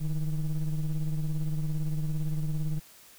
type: ring-modulated tone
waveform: triangle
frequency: 80.9 Hz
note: E2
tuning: 32 cents flat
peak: -21 dBFS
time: 0-2.8 s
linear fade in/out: 20 ms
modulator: 72.1 Hz
effects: white hiss -54 dBFS RMS until 3.18 s

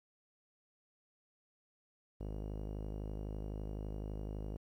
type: tone with low-pass filter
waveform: sawtooth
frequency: 51.91 Hz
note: G#1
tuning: in tune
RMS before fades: -42 dBFS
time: 2.2-4.57 s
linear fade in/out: 10 ms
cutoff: 520 Hz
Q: 1.3
effects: 12-bit

